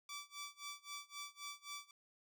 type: tone with tremolo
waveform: 10% pulse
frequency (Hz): 1158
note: D6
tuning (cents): -25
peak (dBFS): -36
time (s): 0.09-1.91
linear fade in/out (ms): 2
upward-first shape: sine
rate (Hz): 3.8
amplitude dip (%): 95
effects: none